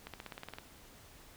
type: accelerating click train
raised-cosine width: 0.3 ms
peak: -27 dBFS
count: 10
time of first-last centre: 0.07-0.585 s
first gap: 67 ms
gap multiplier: 0.96
effects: pink hiss -57 dBFS RMS until 1.36 s